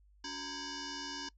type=tone with frequency modulation; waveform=sine; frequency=2301 Hz; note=D7; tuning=36 cents flat; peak=-39 dBFS; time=0.24-1.29 s; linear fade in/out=5 ms; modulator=646 Hz; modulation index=5.7; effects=noise-tail reverb RT60 0.1 s tail -22 dB re dry + added 50 Hz sine -61 dBFS peak until 1.37 s